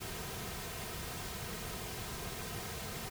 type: noise with comb filter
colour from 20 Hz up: pink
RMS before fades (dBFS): -42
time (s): 0-3.1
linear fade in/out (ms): 20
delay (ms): 3.5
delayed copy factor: -0.55
effects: none

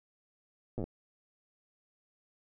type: slowing click train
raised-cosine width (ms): 2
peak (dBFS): -24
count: 7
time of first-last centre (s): 0.78-0.84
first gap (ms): 8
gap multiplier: 1.09
effects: none

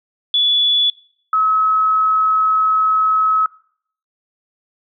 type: tone pair in turn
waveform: sine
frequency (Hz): 3431 / 1285.2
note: A7 / E6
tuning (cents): -44 / -44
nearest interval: octave + perfect fourth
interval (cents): 1700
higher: first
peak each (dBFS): -12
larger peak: neither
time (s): 0.34-0.9 / 1.33-3.46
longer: second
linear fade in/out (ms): 2
effects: noise-tail reverb RT60 0.6 s tail -21 dB re dry

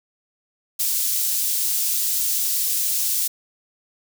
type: high-pass noise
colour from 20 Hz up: white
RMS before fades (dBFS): -22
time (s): 0.79-3.28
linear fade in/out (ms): 10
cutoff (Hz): 5200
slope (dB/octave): 12
effects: none

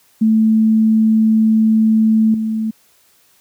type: tone with level steps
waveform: sine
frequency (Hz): 220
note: A3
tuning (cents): 0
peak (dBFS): -9 / -16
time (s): 0.21-2.71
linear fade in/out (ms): 10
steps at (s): 2.34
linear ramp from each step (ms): 2
effects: white hiss -54 dBFS RMS until 3.4 s + high-pass 60 Hz 12 dB/octave

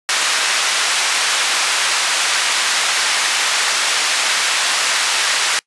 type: band-pass noise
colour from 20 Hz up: pink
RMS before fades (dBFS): -17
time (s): 0.09-5.59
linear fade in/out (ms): 0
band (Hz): 1300 to 8400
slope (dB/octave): 12
effects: noise-tail reverb RT60 0.1 s tail -25 dB re dry + resampled to 24000 Hz

